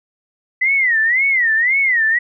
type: tone with vibrato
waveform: sine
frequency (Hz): 1975.5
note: B6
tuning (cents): 0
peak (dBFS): -12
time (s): 0.61-2.19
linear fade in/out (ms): 10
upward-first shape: sine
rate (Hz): 1.9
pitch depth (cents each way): 200
effects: none